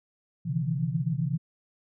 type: tone cluster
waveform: sine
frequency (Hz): 127.5 / 143.4 / 161.2 / 168.9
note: C3 / D3 / E3 / E3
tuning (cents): -44 / -41 / -38 / +42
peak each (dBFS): -31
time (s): 0.45-1.38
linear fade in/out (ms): 20
effects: none